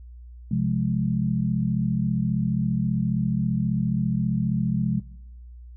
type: chord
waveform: sine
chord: F minor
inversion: second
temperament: just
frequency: 130.96 / 174.61 / 209.5 Hz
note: C3 / F3 / Ab3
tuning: +2 / 0 / +15 cents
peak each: -25 dBFS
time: 0.51-5 s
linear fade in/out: 5 ms
effects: noise-tail reverb RT60 1.0 s tail -23 dB re dry + added 60 Hz sine -40 dBFS peak until 5.76 s